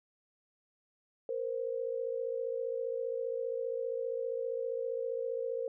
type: tone pair together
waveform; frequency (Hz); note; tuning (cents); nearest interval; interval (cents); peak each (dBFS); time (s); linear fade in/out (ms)
sine; 466.2 / 521.3; A#4 / C5; 0 / -6; major second; 194; -35 / -36; 1.29-5.68; 2
effects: none